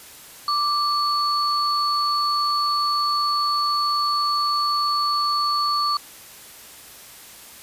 sine tone pair together, 1174.7 / 4431 Hz, D6 / C#8, 0 / -2 cents, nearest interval octave + major seventh, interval 2298 cents, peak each -20 / -24 dBFS, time 0.48-5.97 s, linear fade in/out 2 ms, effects white hiss -43 dBFS RMS until 7.62 s + resampled to 32000 Hz

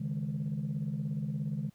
sine chord, C# suspended second, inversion none, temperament equal, 138.59 / 155.56 / 207.7 Hz, C#3 / D#3 / G#3, 0 / 0 / 0 cents, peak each -35 / -34 / -36 dBFS, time 0-1.7 s, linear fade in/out 10 ms, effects tanh soft clip ceiling -26 dBFS + pink hiss -69 dBFS RMS until 1.74 s

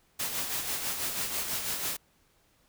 white noise with tremolo, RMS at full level -31 dBFS, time 0.19-1.97 s, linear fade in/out 10 ms, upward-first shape sine, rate 6.1 Hz, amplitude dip 45%, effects pink hiss -67 dBFS RMS until 2.68 s

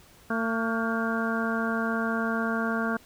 harmonic tone with a mistuned harmonic, 226 Hz, A3, 47 cents sharp, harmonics 1 / 2 / 3 / 4 / 5 / 6 / 7, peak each -28 / -34 / -34 / -40 / -35 / -32 / -35 dBFS, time 0.3-2.97 s, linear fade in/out 5 ms, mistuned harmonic 6, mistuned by +66 cents, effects pink hiss -55 dBFS RMS until 3.05 s

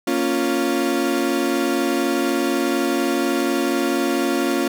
35% pulse chord, Bb minor, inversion none, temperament equal, 233.1 / 277.2 / 349.2 Hz, Bb3 / Db4 / F4, 0 / 0 / 0 cents, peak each -24 / -20 / -20 dBFS, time 0.07-4.68 s, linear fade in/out 5 ms, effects none

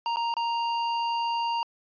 square tone with dropouts, 932.3 Hz, A#5, in tune, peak -26 dBFS, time 0.06-1.63 s, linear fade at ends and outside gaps 1 ms, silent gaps 0.16-0.169 / 0.34-0.367 s, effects resampled to 11025 Hz

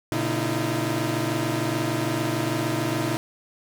sawtooth tone cluster, 117.9 / 140.4 / 311.7 / 338.4 Hz, A#2 / C#3 / D#4 / E4, +20 / +22 / +3 / +45 cents, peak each -25 / -27 / -24 / -25 dBFS, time 0.12-3.17 s, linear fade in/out 0 ms, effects none

